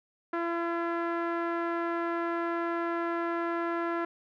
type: tone with low-pass filter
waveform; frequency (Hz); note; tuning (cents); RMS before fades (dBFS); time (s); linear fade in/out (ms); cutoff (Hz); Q
sawtooth; 338.8; E4; +48; -31; 0.33-4.05; 5; 1500; 2.3
effects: none